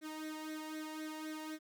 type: tone with flanger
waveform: sawtooth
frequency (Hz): 310.9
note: D#4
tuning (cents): -1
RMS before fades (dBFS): -44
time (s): 0.01-1.59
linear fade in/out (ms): 50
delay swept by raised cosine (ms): 0.5 to 1.09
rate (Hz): 3.9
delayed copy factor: +0.8
effects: none